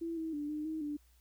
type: tone with pitch steps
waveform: sine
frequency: 332.8 / 322.1 / 293.6 / 302.6 / 315.8 / 294.4 Hz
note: E4 / E4 / D4 / D#4 / D#4 / D4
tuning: +17 / -40 / 0 / -48 / +26 / +4 cents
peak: -35 dBFS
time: 0.01-0.97 s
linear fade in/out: 10 ms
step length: 160 ms
effects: added 60 Hz sine -63 dBFS peak until 1.2 s + white hiss -71 dBFS RMS until 1.2 s